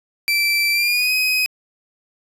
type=tone with pitch glide; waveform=30% pulse; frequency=2336 to 2518 Hz; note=D7 to D#7; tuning=-10 to +20 cents; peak=-13 dBFS; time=0.28-1.46 s; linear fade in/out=0 ms; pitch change=+130 cents; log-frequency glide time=0.72-1.12 s; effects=resampled to 32000 Hz